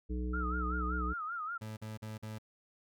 harmonic tone, 61.74 Hz, B1, in tune, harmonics 1 / 3 / 5 / 7, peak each -34 / -42 / -42 / -46 dBFS, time 0.09-1.14 s, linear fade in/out 20 ms
sine tone with vibrato, 1318.5 Hz, E6, in tune, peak -36 dBFS, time 0.33-1.58 s, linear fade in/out 10 ms, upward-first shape sine, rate 5.2 Hz, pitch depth 130 cents each way
30% pulse tone bursts, 108.7 Hz, A2, 21 cents flat, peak -38 dBFS, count 4, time 1.61-2.385 s, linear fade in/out 10 ms, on 160 ms, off 45 ms
effects none

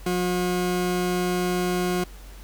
40% pulse tone pair together, 180 / 360 Hz, F#3 / F#4, -47 / -47 cents, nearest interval octave, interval 1200 cents, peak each -25 / -25 dBFS, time 0.06-2.04 s, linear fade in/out 5 ms, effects added 47 Hz sine -40 dBFS peak until 2.43 s + pink hiss -49 dBFS RMS until 2.43 s

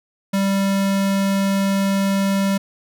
square tone, 196 Hz, G3, in tune, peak -17 dBFS, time 0.33-2.58 s, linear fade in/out 10 ms, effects none

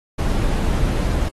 brown noise, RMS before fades -19 dBFS, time 0.18-1.29 s, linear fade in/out 10 ms, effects AAC 32 kbps

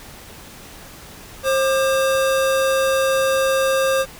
square tone pair together, 533 / 1195.3 Hz, C5 / D6, +32 / +30 cents, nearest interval octave + major second, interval 1398 cents, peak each -17 / -25 dBFS, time 1.43-4.06 s, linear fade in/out 50 ms, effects pink hiss -40 dBFS RMS until 4.19 s

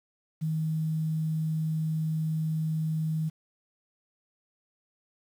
sine tone with quantisation, 157.9 Hz, D#3, 26 cents sharp, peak -26 dBFS, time 0.41-3.3 s, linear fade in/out 20 ms, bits 9, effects none

